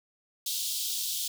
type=high-pass noise; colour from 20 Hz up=pink; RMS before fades=-32 dBFS; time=0.46-1.28 s; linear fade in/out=5 ms; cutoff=3200 Hz; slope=48 dB/octave; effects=none